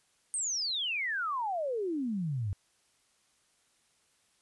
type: exponential sweep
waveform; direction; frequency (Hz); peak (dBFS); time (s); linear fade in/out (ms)
sine; down; 8870 to 92.5; -30; 0.34-2.53; 0
effects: white hiss -70 dBFS RMS until 4.41 s + resampled to 24000 Hz